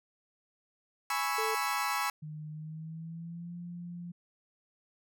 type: chord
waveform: 30% pulse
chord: C# minor seventh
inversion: second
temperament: equal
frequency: 830.6 / 987.8 / 1108.7 / 1318.5 Hz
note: G#5 / B5 / C#6 / E6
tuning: 0 / 0 / 0 / 0 cents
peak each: -33 dBFS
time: 1.1-2.1 s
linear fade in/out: 2 ms
type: tone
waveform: triangle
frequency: 440 Hz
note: A4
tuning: in tune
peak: -32 dBFS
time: 1.38-1.55 s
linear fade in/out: 5 ms
type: tone with pitch glide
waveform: sine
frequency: 153.1 to 173.85 Hz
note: D#3 to F3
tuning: -28 to -8 cents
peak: -39 dBFS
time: 2.22-4.12 s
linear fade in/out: 10 ms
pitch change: +220 cents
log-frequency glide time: 2.51-3.55 s
effects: none